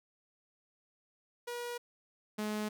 sawtooth tone pair in turn, 481.1 / 212.2 Hz, B4 / G#3, -45 / +38 cents, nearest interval octave + major second, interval 1417 cents, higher first, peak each -34 / -30 dBFS, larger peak second, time 1.47-1.78 / 2.38-2.69 s, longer neither, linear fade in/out 10 ms, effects none

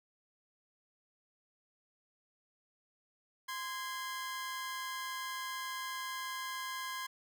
sawtooth tone pair together, 1038.2 / 1645 Hz, C6 / G#6, -14 / -17 cents, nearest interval minor sixth, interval 797 cents, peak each -36 / -40 dBFS, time 3.48-7.07 s, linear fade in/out 10 ms, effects none

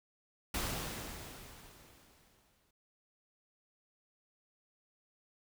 pink noise with exponential decay, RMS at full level -35 dBFS, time 0.54-2.71 s, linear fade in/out 5 ms, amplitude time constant 470 ms, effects none

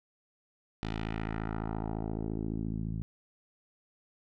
10% pulse tone with low-pass filter sweep, 54.5 Hz, A1, 16 cents flat, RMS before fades -35 dBFS, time 0.83-3.02 s, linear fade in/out 0 ms, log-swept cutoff 4000 to 150 Hz, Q 1.5, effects none

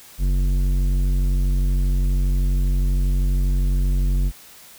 triangle tone with tanh clipping, 46.25 Hz, F#1, in tune, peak -18 dBFS, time 0.18-4.32 s, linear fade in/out 50 ms, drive 16 dB, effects white hiss -45 dBFS RMS until 4.78 s

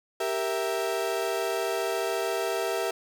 35% pulse chord, E diminished, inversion first, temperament equal, 392 / 466.2 / 659.3 Hz, G4 / Bb4 / E5, 0 / 0 / 0 cents, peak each -29 / -30 / -29 dBFS, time 0.2-2.91 s, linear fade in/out 5 ms, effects none

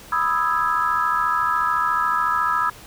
sine chord, E major seventh, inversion second, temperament equal, 987.8 / 1244.5 / 1318.5 / 1661.2 Hz, B5 / D#6 / E6 / G#6, 0 / 0 / 0 / 0 cents, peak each -24 / -23 / -22 / -26 dBFS, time 0.12-2.7 s, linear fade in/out 5 ms, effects pink hiss -43 dBFS RMS until 2.86 s

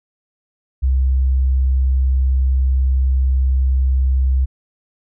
sine tone, 65.41 Hz, C2, in tune, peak -12 dBFS, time 0.82-4.46 s, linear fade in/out 20 ms, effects none

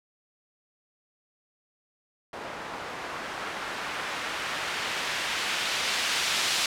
blue noise with low-pass filter sweep, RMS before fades -31 dBFS, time 2.33-6.66 s, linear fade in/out 2 ms, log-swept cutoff 910 to 3900 Hz, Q 0.79, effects none

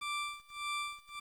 20% pulse tone with tremolo, 1174.7 Hz, D6, in tune, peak -29 dBFS, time 0.01-1.2 s, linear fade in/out 10 ms, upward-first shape sine, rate 1.7 Hz, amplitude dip 95%, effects low-pass 9000 Hz 12 dB/octave + 10-bit

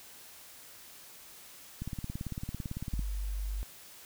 click train, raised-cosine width 5 ms, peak -24 dBFS, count 22, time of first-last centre 1.82-2.993 s, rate 17.9 Hz
sine tone, 49.76 Hz, G1, 27 cents sharp, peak -32 dBFS, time 2.93-3.63 s, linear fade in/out 0 ms
effects white hiss -52 dBFS RMS until 4.05 s

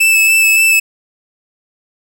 45% pulse tone with vibrato, 2627 Hz, E7, 7 cents flat, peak -7 dBFS, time 0-0.8 s, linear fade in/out 10 ms, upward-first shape sine, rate 3.5 Hz, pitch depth 16 cents each way, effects none

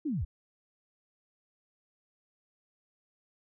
sine linear sweep, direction down, 329.6 to 47 Hz, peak -29 dBFS, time 0.05-0.25 s, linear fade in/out 10 ms, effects none

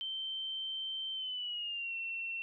sine tone with pitch glide, 3112 to 2709 Hz, G7 to E7, -13 to +47 cents, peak -36 dBFS, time 0.01-2.42 s, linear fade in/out 0 ms, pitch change -240 cents, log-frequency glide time 1.13-1.95 s, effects none

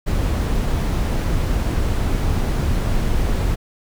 brown noise, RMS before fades -19 dBFS, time 0.06-3.56 s, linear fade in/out 20 ms, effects none

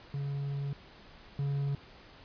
triangle tone pair in turn, 140.6 / 140.6 Hz, C#3 / C#3, +25 / +25 cents, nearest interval unison, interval 0 cents, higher neither, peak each -30 / -27 dBFS, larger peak second, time 0.14-0.73 / 1.39-1.75 s, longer first, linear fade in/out 2 ms, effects pink hiss -54 dBFS RMS until 2.24 s + resampled to 11025 Hz

